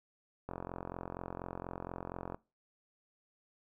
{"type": "click train", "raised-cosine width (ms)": 1, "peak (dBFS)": -26, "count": 83, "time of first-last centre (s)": [0.49, 2.345], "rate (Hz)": 44.2, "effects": ["noise-tail reverb RT60 0.3 s tail -23 dB re dry"]}